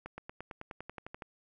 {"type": "accelerating click train", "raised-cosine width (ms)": 0.5, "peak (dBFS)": -27, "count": 13, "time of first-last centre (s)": [0.06, 1.222], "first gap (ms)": 120, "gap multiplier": 0.96, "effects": []}